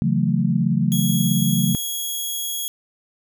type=chord; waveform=sine; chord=F# minor seventh; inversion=second; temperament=just; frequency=138.75 / 166.5 / 185 / 222 Hz; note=C#3 / E3 / F#3 / A3; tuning=+2 / +18 / 0 / +16 cents; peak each=-22 dBFS; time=0.02-1.75 s; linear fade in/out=0 ms
type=tone; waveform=10% pulse; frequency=3322 Hz; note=G#7; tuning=in tune; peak=-16 dBFS; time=0.92-2.68 s; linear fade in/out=0 ms
effects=none